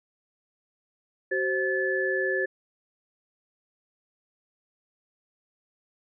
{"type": "tone cluster", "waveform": "sine", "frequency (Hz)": [378.6, 526, 1731], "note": ["F#4", "C5", "A6"], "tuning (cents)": [40, 9, -29], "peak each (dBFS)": [-28, -30, -27], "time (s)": [1.31, 2.46], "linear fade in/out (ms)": 10, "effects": []}